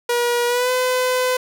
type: tone with pitch glide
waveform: sawtooth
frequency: 480 to 506.5 Hz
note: B4 to B4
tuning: -49 to +44 cents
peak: -13 dBFS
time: 0.09-1.37 s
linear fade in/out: 5 ms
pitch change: +93 cents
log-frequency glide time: 0.47-0.71 s
effects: none